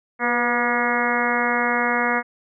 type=harmonic tone with a mistuned harmonic; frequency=240 Hz; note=B3; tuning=49 cents flat; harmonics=1 / 2 / 3 / 4 / 5 / 6 / 7 / 8 / 9; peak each=-27 / -27 / -27 / -27 / -27 / -27 / -27 / -27 / -27 dBFS; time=0.19-2.23 s; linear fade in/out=50 ms; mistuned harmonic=2; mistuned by=+35 cents; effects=none